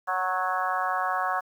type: harmonic tone with a mistuned harmonic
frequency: 185 Hz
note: F#3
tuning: in tune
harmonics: 3 / 4 / 5 / 6 / 7 / 8 / 9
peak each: -38 / -29 / -35 / -29 / -33 / -35 / -34 dBFS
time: 0.07-1.41 s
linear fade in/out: 20 ms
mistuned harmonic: 6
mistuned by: -15 cents
effects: 9-bit